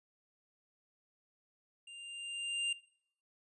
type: tone with level ramp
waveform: square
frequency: 2794 Hz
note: F7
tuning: in tune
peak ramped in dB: -50 to -32 dBFS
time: 1.87-2.73 s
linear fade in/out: 5 ms
effects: noise-tail reverb RT60 0.6 s tail -19 dB re dry + resampled to 24000 Hz